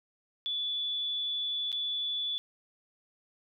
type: tone with dropouts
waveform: sine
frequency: 3452 Hz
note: A7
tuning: 34 cents flat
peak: -30 dBFS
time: 0.46-2.38 s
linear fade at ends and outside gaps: 0 ms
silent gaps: 1.718-1.727 s
effects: none